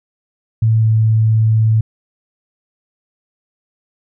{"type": "tone with pitch glide", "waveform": "sine", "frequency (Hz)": [111.5, 110.47], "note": ["A2", "A2"], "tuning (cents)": [23, 7], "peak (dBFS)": -9, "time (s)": [0.62, 1.81], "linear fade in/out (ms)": 5, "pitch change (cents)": -16, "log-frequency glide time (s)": [0.78, 0.86], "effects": []}